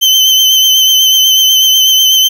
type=tone with vibrato; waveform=35% pulse; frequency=3076 Hz; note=G7; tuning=33 cents flat; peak=-3 dBFS; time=0.01-2.29 s; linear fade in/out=20 ms; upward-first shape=sine; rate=8.1 Hz; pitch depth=28 cents each way; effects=none